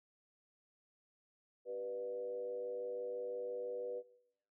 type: tone with frequency modulation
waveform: sine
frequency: 490.4 Hz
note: B4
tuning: 12 cents flat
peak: -39 dBFS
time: 1.65-4.03 s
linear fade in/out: 50 ms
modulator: 106 Hz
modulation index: 0.68
effects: noise-tail reverb RT60 0.8 s tail -20 dB re dry